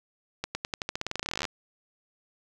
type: accelerating click train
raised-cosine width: 0.2 ms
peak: -13 dBFS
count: 25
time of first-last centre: 0.44-1.452 s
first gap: 110 ms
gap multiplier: 0.9
effects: none